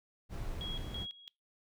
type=noise; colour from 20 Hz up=brown; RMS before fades=-40 dBFS; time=0.29-1.07 s; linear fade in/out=50 ms
type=tone with tremolo; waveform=sine; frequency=3307 Hz; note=G#7; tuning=8 cents flat; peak=-39 dBFS; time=0.61-1.28 s; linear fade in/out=0 ms; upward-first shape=square; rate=3 Hz; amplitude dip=80%
effects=noise-tail reverb RT60 0.2 s tail -23 dB re dry